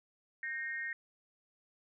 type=tone with amplitude modulation; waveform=sine; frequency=1854 Hz; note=A#6; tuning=10 cents flat; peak=-32 dBFS; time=0.43-0.93 s; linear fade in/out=2 ms; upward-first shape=sine; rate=274 Hz; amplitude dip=90%; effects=none